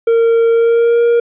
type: tone with pitch glide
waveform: triangle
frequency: 460 to 470.8 Hz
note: A#4 to A#4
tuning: -23 to +17 cents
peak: -6 dBFS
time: 0.07-1.2 s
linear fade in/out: 5 ms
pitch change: +40 cents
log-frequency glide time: 0.51-1.02 s
effects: resampled to 8000 Hz